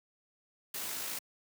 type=noise with amplitude modulation; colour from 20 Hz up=white; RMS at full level=-37 dBFS; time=0.74-1.19 s; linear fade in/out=5 ms; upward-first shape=sine; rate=53.7 Hz; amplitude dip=30%; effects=high-pass 150 Hz 12 dB/octave